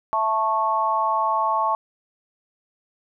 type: harmonic tone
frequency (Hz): 220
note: A3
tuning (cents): 0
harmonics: 3 / 4 / 5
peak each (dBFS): -27 / -22 / -22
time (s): 0.13-1.75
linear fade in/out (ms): 0
effects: none